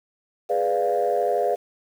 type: chord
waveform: sine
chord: G# diminished seventh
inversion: none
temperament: equal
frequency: 415.3 / 493.9 / 587.3 / 698.5 Hz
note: G#4 / B4 / D5 / F5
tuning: 0 / 0 / 0 / 0 cents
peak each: -25 / -24 / -25 / -23 dBFS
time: 0.49-1.56 s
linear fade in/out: 20 ms
effects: tanh soft clip ceiling -12 dBFS + 8-bit